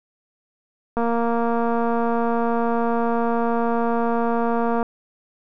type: click train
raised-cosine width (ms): 1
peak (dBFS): -10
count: 900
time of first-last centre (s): 0.97-4.828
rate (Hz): 233
effects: none